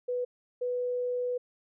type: tone pair in turn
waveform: sine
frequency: 493.9 / 493.9 Hz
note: B4 / B4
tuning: 0 / 0 cents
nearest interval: unison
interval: 0 cents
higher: neither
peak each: -28 dBFS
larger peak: neither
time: 0.08-0.25 / 0.61-1.38 s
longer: second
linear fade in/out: 10 ms
effects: none